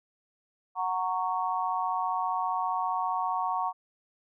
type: chord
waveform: sine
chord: F# major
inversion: none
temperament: just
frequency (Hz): 740 / 925 / 1110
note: F#5 / A#5 / C#6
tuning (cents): 0 / -14 / +2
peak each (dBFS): -31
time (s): 0.75-3.73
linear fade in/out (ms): 50
effects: none